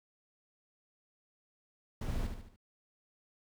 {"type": "noise with echo", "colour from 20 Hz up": "brown", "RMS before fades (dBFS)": -36, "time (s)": [2.01, 2.27], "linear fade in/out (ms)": 5, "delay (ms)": 73, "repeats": 4, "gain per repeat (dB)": -6, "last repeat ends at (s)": 2.562, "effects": []}